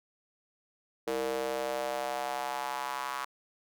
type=tone with high-pass filter sweep; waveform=square; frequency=65.8 Hz; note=C2; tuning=10 cents sharp; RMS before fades=-34 dBFS; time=1.07-3.25 s; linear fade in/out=5 ms; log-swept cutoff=430 to 1100 Hz; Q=3.4; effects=none